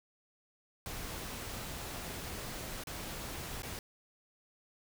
pink noise with dropouts, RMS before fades -42 dBFS, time 0.86-3.79 s, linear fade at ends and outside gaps 1 ms, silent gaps 2.837-2.871 / 3.621-3.632 s, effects none

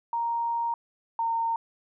sine tone pair in turn, 933 / 916.4 Hz, A#5 / A#5, +1 / -30 cents, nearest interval unison, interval 31 cents, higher first, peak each -25 / -24 dBFS, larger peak second, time 0.13-0.74 / 1.19-1.56 s, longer first, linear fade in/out 2 ms, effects none

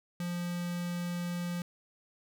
square tone with notch filter, 174.9 Hz, F3, 3 cents sharp, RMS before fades -35 dBFS, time 0.2-1.62 s, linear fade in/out 2 ms, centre 690 Hz, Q 1.3, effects none

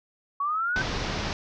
sine linear sweep, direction up, 1108.7 to 1555 Hz, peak -24 dBFS, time 0.4-0.82 s, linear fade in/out 5 ms
pink low-pass noise, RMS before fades -30 dBFS, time 0.76-1.33 s, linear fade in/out 0 ms, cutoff 5900 Hz, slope 48 dB/octave
effects none

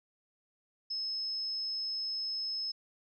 sine tone, 5190 Hz, E8, 28 cents flat, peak -33 dBFS, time 0.9-2.72 s, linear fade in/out 10 ms, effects none

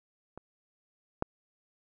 clicks, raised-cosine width 1 ms, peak -29 / -14 dBFS, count 2, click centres 0.376 / 1.224 s, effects none

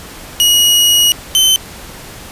sawtooth tone pair in turn, 2900 / 3072 Hz, F#7 / G7, -35 / -36 cents, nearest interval minor second, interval 99 cents, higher second, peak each -4 dBFS, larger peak neither, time 0.4-1.12 / 1.35-1.56 s, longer first, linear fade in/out 0 ms, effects pink hiss -32 dBFS RMS until 2.31 s + resampled to 32000 Hz

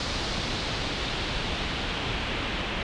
pink noise with low-pass filter sweep, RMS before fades -30 dBFS, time 0-2.83 s, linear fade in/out 2 ms, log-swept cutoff 4500 to 2900 Hz, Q 2, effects resampled to 22050 Hz

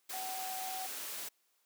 sine tone in noise, 754 Hz, F#5, 32 cents sharp, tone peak -40 dBFS, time 0.13-0.87 s, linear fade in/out 10 ms, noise white, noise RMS -42 dBFS, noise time 0.09-1.29 s, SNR -1 dB, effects white hiss -75 dBFS RMS until 1.65 s + high-pass 300 Hz 12 dB/octave

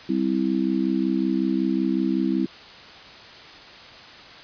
sine chord, C major, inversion second, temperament just, 196.22 / 261.6 / 327 Hz, G3 / C4 / E4, +2 / 0 / -14 cents, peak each -25 / -24 / -24 dBFS, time 0.09-2.46 s, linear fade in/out 5 ms, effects white hiss -43 dBFS RMS until 4.43 s + resampled to 11025 Hz

